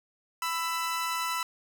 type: tone pair together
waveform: sawtooth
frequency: 996.4 / 1325 Hz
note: B5 / E6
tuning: +15 / +9 cents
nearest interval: perfect fourth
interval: 494 cents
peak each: -28 dBFS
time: 0.42-1.43 s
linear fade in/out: 2 ms
effects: none